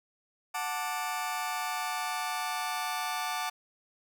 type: chord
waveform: sawtooth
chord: D major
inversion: first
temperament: just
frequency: 734.2 / 881 / 1174.7 Hz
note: F#5 / A5 / D6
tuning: -14 / +2 / 0 cents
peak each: -32 dBFS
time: 0.54-3.5 s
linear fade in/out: 10 ms
effects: none